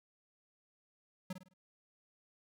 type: tone with echo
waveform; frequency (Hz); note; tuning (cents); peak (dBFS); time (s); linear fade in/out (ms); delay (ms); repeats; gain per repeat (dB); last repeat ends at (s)
square; 185; F#3; 0; -38; 1.3-1.33; 5; 52; 4; -8; 1.538
effects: none

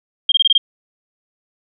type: tone bursts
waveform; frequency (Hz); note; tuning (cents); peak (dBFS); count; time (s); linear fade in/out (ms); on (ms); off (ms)
sine; 3207; G7; +39; -9; 6; 0.29-0.58; 5; 30; 22
effects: none

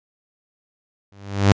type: tone with exponential growth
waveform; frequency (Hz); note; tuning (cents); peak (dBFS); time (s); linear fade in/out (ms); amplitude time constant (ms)
sawtooth; 99.6; G2; +28; -5; 1.12-1.52; 0; 85
effects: resampled to 16000 Hz

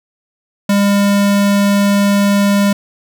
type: tone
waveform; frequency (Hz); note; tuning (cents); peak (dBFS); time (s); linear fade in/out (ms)
square; 201.3; G3; +46; -10; 0.69-2.73; 5
effects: none

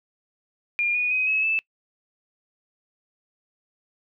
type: tone with pitch steps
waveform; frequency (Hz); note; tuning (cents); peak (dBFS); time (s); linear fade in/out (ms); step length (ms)
sine; 2409 / 2462 / 2517 / 2573 / 2630; D7 / D#7 / D#7 / E7 / E7; +43 / -19 / +19 / -43 / -5; -20; 0.79-1.59; 0; 160
effects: noise-tail reverb RT60 0.1 s tail -24 dB re dry

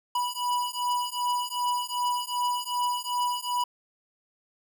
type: beating tone pair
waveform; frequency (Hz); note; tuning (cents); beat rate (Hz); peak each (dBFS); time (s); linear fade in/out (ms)
square; 979 / 981.6; B5 / B5; -15 / -11; 2.6; -30; 0.15-3.64; 5
effects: none

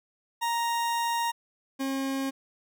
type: tone pair in turn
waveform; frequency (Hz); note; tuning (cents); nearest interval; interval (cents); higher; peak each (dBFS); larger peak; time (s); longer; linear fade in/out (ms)
40% pulse; 934 / 269.9; A#5 / C#4; +3 / -46; octave + major sixth; 2149; first; -25 / -27; first; 0.41-1.32 / 1.79-2.31; first; 20
effects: none

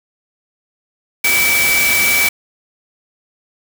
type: tone in noise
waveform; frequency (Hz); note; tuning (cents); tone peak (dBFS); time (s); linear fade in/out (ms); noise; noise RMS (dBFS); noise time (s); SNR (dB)
sine; 2300; D7; -37; -13; 1.24-2.29; 5; white; -17; 1.24-2.29; +1
effects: none

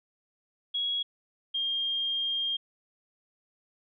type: tone pair in turn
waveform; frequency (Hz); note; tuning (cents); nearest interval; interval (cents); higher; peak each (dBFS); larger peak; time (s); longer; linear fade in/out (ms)
sine; 3322 / 3214; G#7 / G7; 0 / +43; minor second; 57; first; -27; neither; 0.74-1.03 / 1.54-2.57; second; 10
effects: none

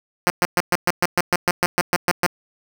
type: tone bursts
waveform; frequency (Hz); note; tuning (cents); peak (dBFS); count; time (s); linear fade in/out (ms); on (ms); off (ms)
5% pulse; 176.7; F3; +21; -4; 14; 0.27-2.264; 0; 31; 120
effects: none

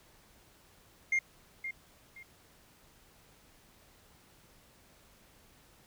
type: tone with echo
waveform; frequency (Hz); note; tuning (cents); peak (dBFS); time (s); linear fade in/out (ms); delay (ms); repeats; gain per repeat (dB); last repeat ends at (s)
sine; 2119; C7; +21; -23; 1.12-1.19; 5; 520; 2; -12; 2.23
effects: tanh soft clip ceiling -25 dBFS + pink hiss -62 dBFS RMS until 5.86 s

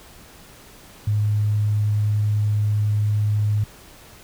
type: tone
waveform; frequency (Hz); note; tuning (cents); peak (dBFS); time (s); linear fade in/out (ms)
sine; 105; G#2; +19; -17; 1.07-3.64; 5
effects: pink hiss -46 dBFS RMS until 4.23 s

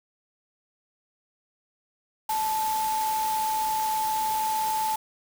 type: tone in noise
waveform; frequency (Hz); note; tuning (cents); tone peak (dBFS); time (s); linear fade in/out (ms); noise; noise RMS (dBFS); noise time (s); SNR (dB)
sine; 873; A5; -14; -24; 2.29-4.96; 5; white; -35; 2.29-4.96; +8
effects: none

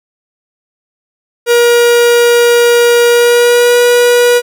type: tone with pitch glide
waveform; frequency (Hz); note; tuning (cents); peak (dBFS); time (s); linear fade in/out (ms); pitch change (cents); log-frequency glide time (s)
45% pulse; 476.1 to 484.4; A#4 to B4; +37 to -34; -5; 1.46-4.42; 50; +29; 3.08-3.78
effects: none

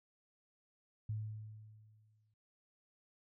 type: tone with exponential decay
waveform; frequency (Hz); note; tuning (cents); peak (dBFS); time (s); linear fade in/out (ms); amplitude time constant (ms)
sine; 107.8; A2; -35; -35; 1.09-2.34; 5; 270
effects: none

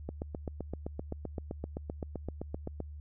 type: click train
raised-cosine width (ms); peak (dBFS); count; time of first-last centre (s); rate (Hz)
2; -23; 22; 0.09-2.803; 7.74
effects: added 74 Hz sine -42 dBFS peak until 3 s

